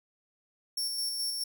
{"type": "tone with tremolo", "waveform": "sawtooth", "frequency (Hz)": 5460, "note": "F8", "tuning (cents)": -40, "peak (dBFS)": -27, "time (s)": [0.77, 1.44], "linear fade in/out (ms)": 5, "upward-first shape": "square", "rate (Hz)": 4.7, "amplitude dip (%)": 30, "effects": []}